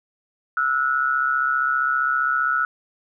sine tone pair together, 1319.8 / 1455 Hz, E6 / F#6, +2 / -29 cents, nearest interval major second, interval 169 cents, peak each -21 dBFS, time 0.57-2.65 s, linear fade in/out 2 ms, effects none

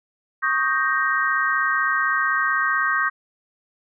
sine chord, Eb dominant seventh, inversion third, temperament equal, 1108.7 / 1244.5 / 1568 / 1864.7 Hz, Db6 / Eb6 / G6 / Bb6, 0 / 0 / 0 / 0 cents, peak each -25 / -25 / -22 / -24 dBFS, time 0.42-3.1 s, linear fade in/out 20 ms, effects none

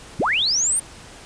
sine linear sweep, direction up, 41.2 to 9250 Hz, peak -17 dBFS, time 0.19-0.8 s, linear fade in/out 10 ms, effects pink hiss -42 dBFS RMS until 1.25 s + resampled to 22050 Hz

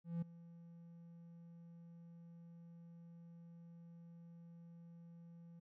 triangle tone with ADSR envelope, 169.1 Hz, E3, 44 cents sharp, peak -34 dBFS, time 0.04-5.6 s, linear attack 180 ms, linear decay 7 ms, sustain -19 dB, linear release 12 ms, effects none

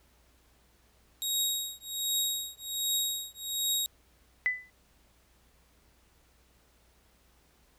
20% pulse tone with tremolo, 3784 Hz, A#7, 25 cents sharp, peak -20 dBFS, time 1.22-3.86 s, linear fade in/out 0 ms, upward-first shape triangle, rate 1.3 Hz, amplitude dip 100%
sine tone with exponential decay, 2000 Hz, B6, 21 cents sharp, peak -21 dBFS, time 4.46-4.7 s, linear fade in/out 0 ms, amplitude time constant 52 ms
effects added 60 Hz sine -66 dBFS peak until 7.78 s + pink hiss -66 dBFS RMS until 7.78 s

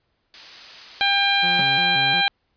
blue noise, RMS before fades -33 dBFS, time 0.34-1.85 s, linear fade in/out 0 ms
harmonic tone, 798 Hz, G5, 31 cents sharp, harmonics 1 / 2 / 3 / 4 / 5, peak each -23 / -23 / -23 / -23 / -23 dBFS, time 1.01-2.28 s, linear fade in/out 0 ms
sawtooth tone with vibrato, 155.56 Hz, D#3, in tune, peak -26 dBFS, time 1.42-2.22 s, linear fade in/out 20 ms, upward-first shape square, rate 2.8 Hz, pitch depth 220 cents each way
square tone with exponential decay, 185 Hz, F#3, in tune, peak -25 dBFS, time 1.59-1.7 s, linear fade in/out 2 ms, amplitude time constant 22 ms
effects pink hiss -70 dBFS RMS until 2.56 s + resampled to 11025 Hz

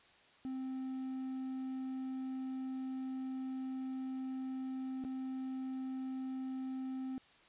triangle tone with dropouts, 261.6 Hz, C4, in tune, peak -36 dBFS, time 0.45-7.18 s, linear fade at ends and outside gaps 0 ms, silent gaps 5.039-5.049 s, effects white hiss -64 dBFS RMS until 7.48 s + resampled to 8000 Hz

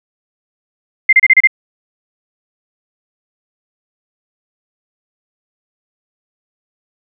sine tone bursts, 2093 Hz, C7, in tune, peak -3 dBFS, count 6, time 1.09-1.473 s, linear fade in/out 5 ms, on 38 ms, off 31 ms, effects none

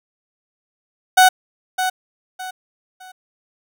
30% pulse tone with echo, 744 Hz, F#5, 9 cents sharp, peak -5 dBFS, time 1.17-1.29 s, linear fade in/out 10 ms, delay 610 ms, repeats 3, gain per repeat -10 dB, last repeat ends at 3.12 s, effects none

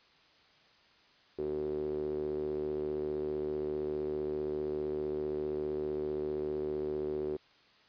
sawtooth tone with band-pass filter, 75.3 Hz, D2, 44 cents sharp, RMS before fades -35 dBFS, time 1.38-7.37 s, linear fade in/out 10 ms, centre 390 Hz, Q 8.8, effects white hiss -63 dBFS RMS until 7.88 s + resampled to 11025 Hz

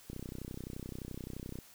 click train, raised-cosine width 3 ms, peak -29 dBFS, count 48, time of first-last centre 0.1-1.587 s, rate 31.6 Hz, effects white hiss -58 dBFS RMS until 1.74 s

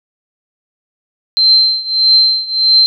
sine tone with tremolo, 4118 Hz, C8, 28 cents flat, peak -4 dBFS, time 1.37-2.86 s, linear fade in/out 0 ms, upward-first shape triangle, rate 1.6 Hz, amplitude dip 90%, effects none

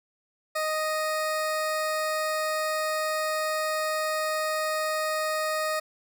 20% pulse tone, 622.3 Hz, D#5, in tune, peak -21 dBFS, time 0.55-5.8 s, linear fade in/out 10 ms, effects none

